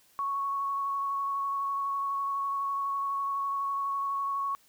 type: tone with vibrato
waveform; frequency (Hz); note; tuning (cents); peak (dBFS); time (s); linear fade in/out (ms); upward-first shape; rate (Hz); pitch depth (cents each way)
sine; 1108.7; C#6; 0; -28; 0.19-4.55; 0; square; 12; 9
effects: white hiss -63 dBFS RMS until 4.68 s